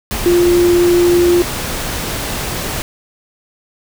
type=tone in noise; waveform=sine; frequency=349.8 Hz; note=F4; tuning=3 cents sharp; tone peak=-8 dBFS; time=0.26-1.42 s; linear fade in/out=0 ms; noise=pink; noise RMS=-21 dBFS; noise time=0.11-2.82 s; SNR=+10 dB; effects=none